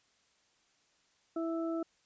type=harmonic tone; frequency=329.6 Hz; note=E4; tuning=in tune; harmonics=1 / 2 / 4; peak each=-33 / -39 / -45 dBFS; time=1.36-1.83 s; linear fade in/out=5 ms; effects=white hiss -71 dBFS RMS until 2.05 s + resampled to 16000 Hz